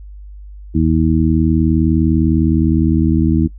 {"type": "harmonic tone", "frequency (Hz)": 79.8, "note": "D#2", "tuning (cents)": 44, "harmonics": [1, 2, 3, 4], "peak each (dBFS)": [-16, -16, -16, -16], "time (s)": [0.74, 3.48], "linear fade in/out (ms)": 20, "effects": ["noise-tail reverb RT60 0.1 s tail -20 dB re dry", "added 50 Hz sine -31 dBFS peak until 3.58 s"]}